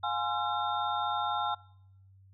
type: tone cluster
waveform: sine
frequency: 710 / 834 / 1039 / 1357 / 3645 Hz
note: F5 / G#5 / C6 / E6 / A#7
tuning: +28 / +7 / -12 / +50 / -40 cents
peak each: -37 / -32 / -38 / -34 / -40 dBFS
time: 0.03-1.55 s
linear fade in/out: 10 ms
effects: noise-tail reverb RT60 0.8 s tail -24 dB re dry + added 96 Hz sine -55 dBFS peak until 2.33 s